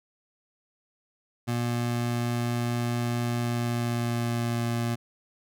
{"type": "tone with pitch glide", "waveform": "25% pulse", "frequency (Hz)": [119.7, 117.85], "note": ["A#2", "A#2"], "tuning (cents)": [46, 19], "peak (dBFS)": -22, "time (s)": [1.47, 4.96], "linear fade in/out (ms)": 20, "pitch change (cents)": -27, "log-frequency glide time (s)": [3.34, 4.6], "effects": []}